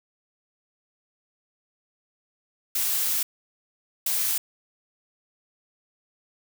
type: noise bursts at uneven times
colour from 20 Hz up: blue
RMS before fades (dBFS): -25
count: 2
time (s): 2.75-3.23 / 4.06-4.38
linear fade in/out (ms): 5
effects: none